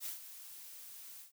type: noise with ADSR envelope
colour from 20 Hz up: blue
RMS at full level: -40 dBFS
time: 0-1.32 s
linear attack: 55 ms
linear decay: 130 ms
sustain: -11 dB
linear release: 120 ms
effects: none